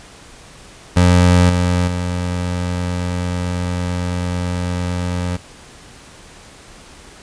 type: tone with level steps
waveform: 25% pulse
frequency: 89 Hz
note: F2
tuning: 33 cents sharp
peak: -5 / -10 / -15 dBFS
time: 0.96-5.37 s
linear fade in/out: 10 ms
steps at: 1.49 / 1.87 s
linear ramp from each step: 10 ms
effects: pink hiss -41 dBFS RMS until 7.22 s + resampled to 22050 Hz